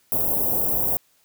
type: band-stop noise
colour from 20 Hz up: white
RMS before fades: -22 dBFS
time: 0.12-0.97 s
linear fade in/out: 0 ms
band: 760 to 13000 Hz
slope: 24 dB/octave
effects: white hiss -62 dBFS RMS until 1.24 s